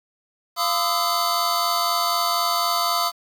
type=tone cluster; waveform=square; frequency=692 / 1017 / 1217 / 1301 / 4517 Hz; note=F5 / C6 / D#6 / E6 / C#8; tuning=-16 / -50 / -39 / -23 / +32 cents; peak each=-27 dBFS; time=0.56-3.12 s; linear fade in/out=50 ms; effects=8-bit

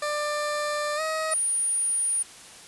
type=tone with pitch glide; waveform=20% pulse; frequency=594 to 633 Hz; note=D5 to D#5; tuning=+20 to +30 cents; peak=-21 dBFS; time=0.02-1.34 s; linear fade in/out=5 ms; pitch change=+110 cents; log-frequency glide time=0.96-1.01 s
type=tone; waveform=sine; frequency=9570 Hz; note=D9; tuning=32 cents sharp; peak=-22 dBFS; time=1.31-2.23 s; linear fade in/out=10 ms
effects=white hiss -46 dBFS RMS until 2.67 s + resampled to 24000 Hz

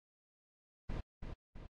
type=noise with echo; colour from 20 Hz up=brown; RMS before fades=-39 dBFS; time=0.89-1.01 s; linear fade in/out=10 ms; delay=330 ms; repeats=2; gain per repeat=-5 dB; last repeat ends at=1.67 s; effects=low-pass 4000 Hz 12 dB/octave + AAC 64 kbps

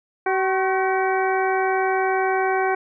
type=harmonic tone with a mistuned harmonic; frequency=380.1 Hz; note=F#4; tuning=47 cents sharp; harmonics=1 / 2 / 3 / 4 / 5 / 6; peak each=-22 / -22 / -29 / -27 / -32 / -32 dBFS; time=0.26-2.75 s; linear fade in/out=5 ms; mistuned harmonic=3; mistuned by=-65 cents; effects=none

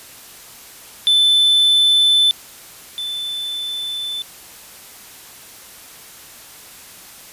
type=tone pair in turn; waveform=triangle; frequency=3520 / 3520 Hz; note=A7 / A7; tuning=0 / 0 cents; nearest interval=unison; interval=0 cents; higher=neither; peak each=-9 / -21 dBFS; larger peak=first; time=1.07-2.31 / 2.98-4.22 s; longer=neither; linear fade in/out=0 ms; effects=white hiss -40 dBFS RMS until 7.32 s + resampled to 32000 Hz

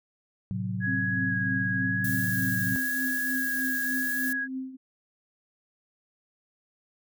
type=chord; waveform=sine; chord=F# diminished; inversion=first; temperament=equal; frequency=110 / 130.81 / 185 Hz; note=A2 / C3 / F#3; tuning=0 / 0 / 0 cents; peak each=-32 / -36 / -31 dBFS; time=0.51-2.76 s; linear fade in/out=0 ms
type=tone with vibrato; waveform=sine; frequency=1661.2 Hz; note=G#6; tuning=in tune; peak=-27 dBFS; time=0.8-4.48 s; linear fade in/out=50 ms; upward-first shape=square; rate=0.98 Hz; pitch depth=8 cents each way
type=tone with tremolo; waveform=sine; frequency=261.6 Hz; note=C4; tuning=in tune; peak=-29 dBFS; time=0.86-4.77 s; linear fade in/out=20 ms; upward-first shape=triangle; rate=3.3 Hz; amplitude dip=80%
type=noise; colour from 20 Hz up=violet; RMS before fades=-35 dBFS; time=2.04-4.33 s; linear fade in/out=5 ms
effects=none

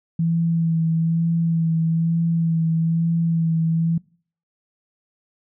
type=tone with vibrato; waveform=sine; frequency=164.81 Hz; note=E3; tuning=in tune; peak=-17 dBFS; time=0.19-3.98 s; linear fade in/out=5 ms; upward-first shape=sine; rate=1.1 Hz; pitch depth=22 cents each way; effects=noise-tail reverb RT60 0.5 s tail -24 dB re dry

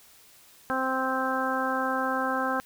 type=harmonic tone; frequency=261.6 Hz; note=C4; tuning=in tune; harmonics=1 / 2 / 3 / 4 / 5 / 6; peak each=-32 / -32 / -32 / -32 / -32 / -32 dBFS; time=0.7-2.6 s; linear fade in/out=0 ms; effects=white hiss -55 dBFS RMS until 2.65 s

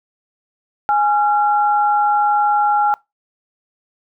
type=tone pair together; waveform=sine; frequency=830.6 / 1371.9 Hz; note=G#5 / F6; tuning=0 / -31 cents; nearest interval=major sixth; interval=869 cents; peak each=-13 / -19 dBFS; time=0.89-2.94 s; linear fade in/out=0 ms; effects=noise-tail reverb RT60 0.2 s tail -23 dB re dry

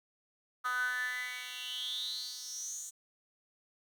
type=tone with high-pass filter sweep; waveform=10% pulse; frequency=250 Hz; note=B3; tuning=21 cents sharp; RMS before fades=-38 dBFS; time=0.64-2.91 s; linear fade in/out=20 ms; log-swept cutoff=1300 to 7400 Hz; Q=9.8; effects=11-bit

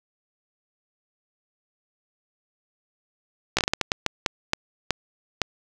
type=slowing click train; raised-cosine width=0.2 ms; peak=-3 dBFS; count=13; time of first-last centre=3.57-5.417 s; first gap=16 ms; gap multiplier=1.37; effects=none

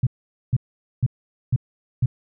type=tone bursts; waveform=sine; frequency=124.9 Hz; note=B2; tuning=20 cents sharp; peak=-14 dBFS; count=5; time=0.03-2.06 s; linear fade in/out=5 ms; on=38 ms; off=460 ms; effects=none

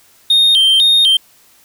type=tone with vibrato; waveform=triangle; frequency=3407 Hz; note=G#7; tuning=44 cents sharp; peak=-6 dBFS; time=0.3-1.17 s; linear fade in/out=5 ms; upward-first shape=square; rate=2 Hz; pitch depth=140 cents each way; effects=white hiss -49 dBFS RMS until 1.64 s

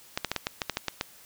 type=clicks; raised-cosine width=0.2 ms; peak=-10 dBFS; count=10; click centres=0.175 / 0.247 / 0.316 / 0.363 / 0.469 / 0.618 / 0.697 / 0.771 / 0.883 / 1.011 s; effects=white hiss -53 dBFS RMS until 1.25 s

